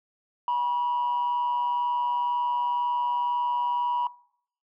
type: tone with amplitude modulation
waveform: sine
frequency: 970 Hz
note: B5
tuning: 31 cents flat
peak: -19 dBFS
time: 0.48-4.07 s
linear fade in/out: 2 ms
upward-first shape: sine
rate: 142 Hz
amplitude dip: 50%
effects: noise-tail reverb RT60 0.6 s tail -22 dB re dry + tanh soft clip ceiling -20 dBFS